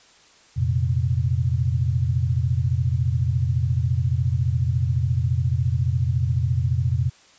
sine chord, F suspended fourth, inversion none, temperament equal, 87.31 / 116.54 / 130.81 Hz, F2 / Bb2 / C3, 0 / 0 / 0 cents, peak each -23 dBFS, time 0.56-7.1 s, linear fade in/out 20 ms, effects white hiss -53 dBFS RMS until 7.38 s + resampled to 16000 Hz

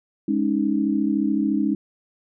sine chord, Ab suspended fourth, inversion none, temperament equal, 207.7 / 277.2 / 311.1 Hz, Ab3 / Db4 / Eb4, 0 / 0 / 0 cents, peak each -23 dBFS, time 0.28-1.75 s, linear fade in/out 5 ms, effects none

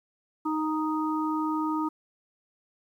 harmonic tone, 311.1 Hz, D#4, in tune, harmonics 1 / 3 / 4, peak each -27 / -32 / -33 dBFS, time 0.45-1.89 s, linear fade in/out 10 ms, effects 10-bit

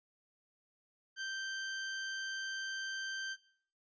sawtooth tone, 1564 Hz, G6, 4 cents flat, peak -34 dBFS, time 1.16-3.37 s, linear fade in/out 50 ms, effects noise-tail reverb RT60 0.6 s tail -20 dB re dry + resampled to 16000 Hz

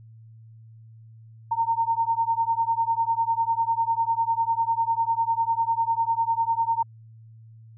sine beating tone pair, 911 / 921 Hz, A#5 / A#5, -40 / -21 cents, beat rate 10 Hz, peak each -24 dBFS, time 1.51-6.83 s, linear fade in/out 10 ms, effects added 112 Hz sine -45 dBFS peak until 7.77 s

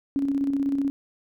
sine tone with tremolo, 277.8 Hz, C#4, 4 cents sharp, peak -20 dBFS, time 0.16-0.9 s, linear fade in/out 0 ms, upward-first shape square, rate 16 Hz, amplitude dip 40%, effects none

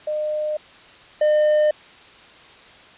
sine / triangle tone pair in turn, 608 / 605.6 Hz, D#5 / D#5, -40 / -47 cents, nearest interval unison, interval 7 cents, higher first, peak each -21 / -12 dBFS, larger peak second, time 0.07-0.57 / 1.21-1.71 s, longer neither, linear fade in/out 5 ms, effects white hiss -46 dBFS RMS until 2.97 s + resampled to 8000 Hz

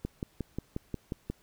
click train, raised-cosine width 3 ms, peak -20 dBFS, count 8, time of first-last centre 0.05-1.3 s, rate 5.6 Hz, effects pink hiss -65 dBFS RMS until 1.42 s

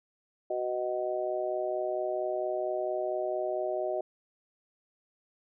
harmonic tone, 124.4 Hz, B2, 13 cents sharp, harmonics 3 / 4 / 5 / 6, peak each -34 / -41 / -31 / -38 dBFS, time 0.5-4.01 s, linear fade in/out 5 ms, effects none

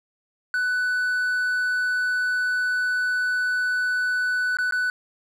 triangle tone with dropouts, 1492 Hz, F#6, 14 cents sharp, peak -19 dBFS, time 0.54-4.9 s, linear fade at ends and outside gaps 1 ms, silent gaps 4.57-4.586 / 4.71-4.723 s, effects none

